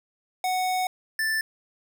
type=tone pair in turn; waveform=square; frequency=740 / 1764.1 Hz; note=F#5 / A6; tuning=0 / +4 cents; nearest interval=octave + minor third; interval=1504 cents; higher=second; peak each=-24 dBFS; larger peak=neither; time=0.44-0.87 / 1.19-1.41 s; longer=first; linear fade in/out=2 ms; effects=none